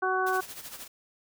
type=harmonic tone; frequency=374.2 Hz; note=F#4; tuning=20 cents sharp; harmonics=1 / 2 / 3 / 4; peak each=-30 / -30 / -30 / -30 dBFS; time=0.02-0.41 s; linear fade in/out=10 ms
type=noise with tremolo; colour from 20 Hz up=white; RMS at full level=-40 dBFS; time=0.26-0.88 s; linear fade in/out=10 ms; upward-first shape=sine; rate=13 Hz; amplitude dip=65%
effects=none